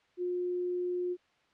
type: tone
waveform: sine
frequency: 357.5 Hz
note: F4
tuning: 41 cents sharp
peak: -30 dBFS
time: 0.17-1.17 s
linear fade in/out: 50 ms
effects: white hiss -68 dBFS RMS until 1.53 s + low-pass 3000 Hz 12 dB/octave